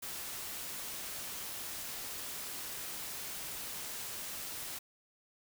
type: noise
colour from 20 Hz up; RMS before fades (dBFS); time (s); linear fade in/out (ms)
white; -42; 0.02-4.79; 10
effects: none